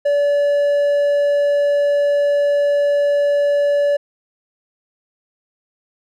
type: tone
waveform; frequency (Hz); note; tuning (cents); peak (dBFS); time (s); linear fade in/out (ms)
triangle; 575; D5; -37; -11; 0.05-3.97; 10
effects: none